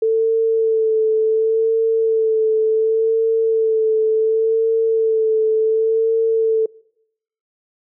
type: tone with vibrato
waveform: sine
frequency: 444.1 Hz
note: A4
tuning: 16 cents sharp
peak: -13 dBFS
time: 0.02-6.66 s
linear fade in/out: 5 ms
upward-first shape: sine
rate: 0.69 Hz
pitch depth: 23 cents each way
effects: noise-tail reverb RT60 0.8 s tail -25 dB re dry